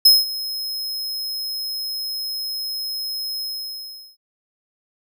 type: tone with ADSR envelope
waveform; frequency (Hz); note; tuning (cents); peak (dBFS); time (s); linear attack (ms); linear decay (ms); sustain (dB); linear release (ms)
45% pulse; 5140; E8; -45; -7; 0.05-4.17; 7; 190; -18; 760
effects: none